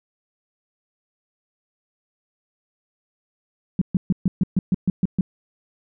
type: tone bursts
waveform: sine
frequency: 185.1 Hz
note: F#3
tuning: 1 cent sharp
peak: -14 dBFS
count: 10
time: 3.79-5.21 s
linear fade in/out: 2 ms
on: 25 ms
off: 130 ms
effects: none